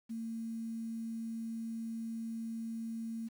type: tone with quantisation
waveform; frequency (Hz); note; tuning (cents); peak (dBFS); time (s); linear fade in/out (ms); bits
sine; 226.7; A#3; -48; -37; 0.09-3.29; 20; 10
effects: none